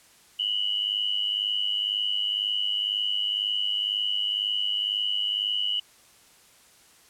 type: tone pair together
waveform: sine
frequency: 2900 / 3002 Hz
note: F#7 / F#7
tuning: -35 / +24 cents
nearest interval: minor second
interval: 59 cents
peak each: -27 dBFS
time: 0.39-5.8 s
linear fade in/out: 5 ms
effects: white hiss -56 dBFS RMS until 7.09 s + low-pass 11000 Hz 12 dB/octave